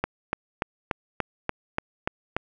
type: click train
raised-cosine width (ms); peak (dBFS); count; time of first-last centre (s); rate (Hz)
0.5; -9; 9; 0.04-2.366; 3.44
effects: none